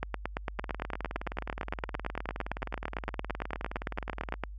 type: two click trains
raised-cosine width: 0.5 ms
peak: -21 / -16 dBFS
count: 73 / 40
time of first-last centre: 0.59-4.34 / 0.03-4.437 s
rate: 19.2 / 8.85 Hz
effects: added 50 Hz sine -40 dBFS peak until 4.58 s